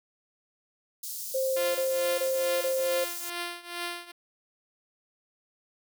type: high-pass noise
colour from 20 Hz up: white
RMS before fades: -37 dBFS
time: 1.03-3.3 s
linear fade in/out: 5 ms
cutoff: 4600 Hz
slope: 24 dB/octave
type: tone bursts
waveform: sine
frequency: 527 Hz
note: C5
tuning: 12 cents sharp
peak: -25 dBFS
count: 4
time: 1.34-3.046 s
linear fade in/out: 10 ms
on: 410 ms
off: 22 ms
type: tone with tremolo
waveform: 5% pulse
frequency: 347.5 Hz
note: F4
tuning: 9 cents flat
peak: -19 dBFS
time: 1.56-4.12 s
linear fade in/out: 10 ms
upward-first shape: triangle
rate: 2.3 Hz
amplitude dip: 90%
effects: none